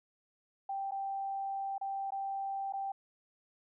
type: tone with dropouts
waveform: sine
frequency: 784 Hz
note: G5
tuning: in tune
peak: -34 dBFS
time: 0.69-2.92 s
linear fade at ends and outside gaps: 5 ms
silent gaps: 0.91-0.918 / 1.781-1.812 / 2.106-2.12 / 2.725-2.735 s
effects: none